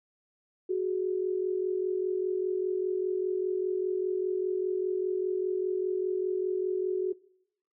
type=tone pair together; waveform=sine; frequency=370 / 415 Hz; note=F#4 / G#4; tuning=0 / -1 cents; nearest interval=major second; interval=199 cents; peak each=-27 / -33 dBFS; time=0.69-7.13 s; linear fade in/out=10 ms; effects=noise-tail reverb RT60 0.7 s tail -21 dB re dry